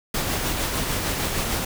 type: noise with tremolo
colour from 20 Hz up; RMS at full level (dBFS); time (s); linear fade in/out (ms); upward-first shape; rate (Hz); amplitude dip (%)
pink; -24; 0.14-1.65; 5; sine; 6.6; 30
effects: none